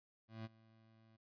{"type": "tone with ADSR envelope", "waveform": "25% pulse", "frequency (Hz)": 111.6, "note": "A2", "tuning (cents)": 25, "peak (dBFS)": -40, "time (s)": [0.28, 1.17], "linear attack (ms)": 170, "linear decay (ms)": 29, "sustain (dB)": -22, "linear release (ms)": 15, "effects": ["resampled to 11025 Hz"]}